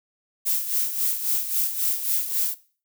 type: noise with tremolo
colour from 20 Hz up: violet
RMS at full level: -22 dBFS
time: 0.45-2.55 s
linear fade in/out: 20 ms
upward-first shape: sine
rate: 3.7 Hz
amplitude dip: 65%
effects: noise-tail reverb RT60 0.4 s tail -18 dB re dry